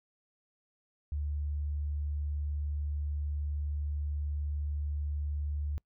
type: tone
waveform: sine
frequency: 73.42 Hz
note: D2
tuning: in tune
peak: -31 dBFS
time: 1.12-5.78 s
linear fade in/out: 0 ms
effects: noise-tail reverb RT60 0.1 s tail -26 dB re dry